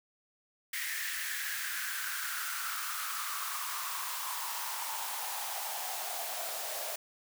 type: noise with high-pass filter sweep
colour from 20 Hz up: white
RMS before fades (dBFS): -37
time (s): 0.73-6.96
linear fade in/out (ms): 5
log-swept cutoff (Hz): 1900 to 620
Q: 5.9
effects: none